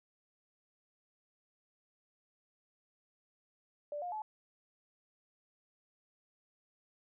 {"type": "tone with pitch steps", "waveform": "sine", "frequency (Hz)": [587.3, 710.6, 859.9], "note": ["D5", "F5", "A5"], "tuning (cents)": [0, 30, -40], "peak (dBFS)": -37, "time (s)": [3.92, 4.22], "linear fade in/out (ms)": 2, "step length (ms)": 100, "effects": []}